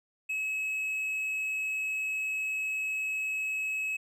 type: tone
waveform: triangle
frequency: 2572 Hz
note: E7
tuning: 43 cents flat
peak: -28 dBFS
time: 0.29-3.97 s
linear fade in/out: 10 ms
effects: none